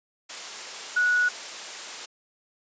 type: tone in noise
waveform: sine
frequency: 1466 Hz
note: F#6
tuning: 16 cents flat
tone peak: -19 dBFS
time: 0.96-1.29 s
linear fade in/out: 10 ms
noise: white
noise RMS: -36 dBFS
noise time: 0.29-2.06 s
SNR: +14 dB
effects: high-pass 400 Hz 12 dB/octave + resampled to 16000 Hz